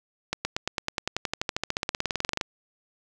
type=accelerating click train; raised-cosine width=0.2 ms; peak=-9 dBFS; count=30; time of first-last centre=0.33-2.412 s; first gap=120 ms; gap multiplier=0.96; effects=none